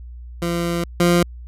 20% pulse tone pair in turn, 171.1 / 173.89 Hz, F3 / F3, -35 / -7 cents, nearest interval unison, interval 28 cents, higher second, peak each -15 / -8 dBFS, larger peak second, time 0.42-0.84 / 1-1.23 s, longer first, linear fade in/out 2 ms, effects added 60 Hz sine -33 dBFS peak until 1.47 s + resampled to 32000 Hz

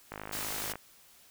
click train, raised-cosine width 0.5 ms, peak -24 dBFS, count 34, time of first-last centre 0.12-0.756 s, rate 51.9 Hz
white noise, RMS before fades -37 dBFS, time 0.32-0.73 s, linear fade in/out 10 ms
effects white hiss -59 dBFS RMS until 1.3 s

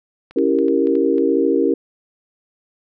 clicks, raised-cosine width 0.3 ms, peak -25 dBFS, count 7, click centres 0.31 / 0.386 / 0.588 / 0.683 / 0.871 / 0.954 / 1.182 s
sine chord, C# diminished seventh, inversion none, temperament equal, 277.2 / 329.6 / 392 / 466.2 Hz, C#4 / E4 / G4 / Bb4, 0 / 0 / 0 / 0 cents, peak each -19 dBFS, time 0.36-1.74 s, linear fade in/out 5 ms
effects none

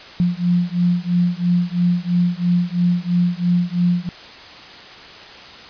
sine beating tone pair, 174.61 / 177.61 Hz, F3 / F3, 0 / +29 cents, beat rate 3 Hz, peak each -18 / -18 dBFS, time 0.2-4.09 s, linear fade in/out 0 ms, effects white hiss -38 dBFS RMS until 5.69 s + resampled to 11025 Hz

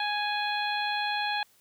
harmonic tone with a mistuned harmonic, 830.6 Hz, G#5, in tune, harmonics 1 / 2 / 3 / 4 / 5, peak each -30 / -33 / -35 / -36 / -37 dBFS, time 0-1.43 s, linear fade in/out 2 ms, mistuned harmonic 4, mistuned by +22 cents, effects white hiss -63 dBFS RMS until 1.6 s

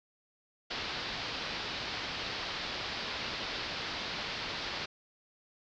white low-pass noise, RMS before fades -38 dBFS, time 0.7-4.86 s, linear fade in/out 10 ms, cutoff 4900 Hz, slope 48 dB/octave, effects none

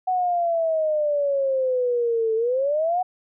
sine exponential two-way sweep, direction down then up, 747 to 440 to 747 Hz, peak -19 dBFS, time 0.07-3.03 s, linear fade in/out 10 ms, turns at 2.35 s, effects none

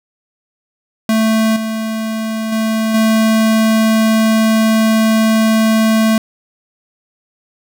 square tone with level steps, 220.9 Hz, A3, 7 cents sharp, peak -11 / -18 / -14 / -10 dBFS, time 1.09-6.18 s, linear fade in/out 2 ms, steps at 1.56 / 2.52 / 2.94 s, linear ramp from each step 5 ms, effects none

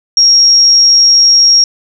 sine tone, 5588 Hz, F8, in tune, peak -3 dBFS, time 0.17-1.64 s, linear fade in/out 2 ms, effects none

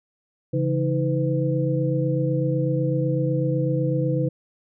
sine tone cluster, 139.2 / 167.2 / 317.3 / 502 Hz, C#3 / E3 / D#4 / B4, +8 / +25 / +34 / +28 cents, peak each -22 / -29 / -27 / -26 dBFS, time 0.53-4.29 s, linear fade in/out 10 ms, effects none

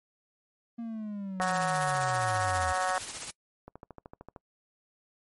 triangle linear sweep, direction down, 235 to 77.5 Hz, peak -32 dBFS, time 0.78-2.73 s, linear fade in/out 10 ms
harmonic tone, 185 Hz, F#3, in tune, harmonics 3 / 4 / 5 / 6 / 7 / 8 / 9 / 10, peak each -35 / -30 / -38 / -34 / -36 / -38 / -39 / -39 dBFS, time 1.4-2.98 s, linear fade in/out 0 ms
white noise with tremolo, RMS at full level -36 dBFS, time 1.41-3.31 s, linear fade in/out 10 ms, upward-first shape sine, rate 15 Hz, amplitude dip 50%
click train, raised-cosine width 1 ms, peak -30 dBFS, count 10, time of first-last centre 3.68-4.362 s, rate 13.2 Hz
effects noise-tail reverb RT60 0.1 s tail -25 dB re dry + MP3 48 kbps

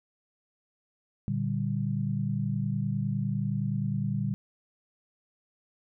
sine chord, G minor, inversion first, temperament equal, 116.54 / 146.83 / 196 Hz, Bb2 / D3 / G3, 0 / 0 / 0 cents, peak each -31 dBFS, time 1.28-4.34 s, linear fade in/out 0 ms, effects none

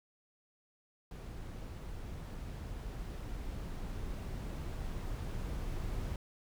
brown noise with level ramp, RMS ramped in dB -44 to -38 dBFS, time 1.11-6.16 s, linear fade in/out 2 ms, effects none

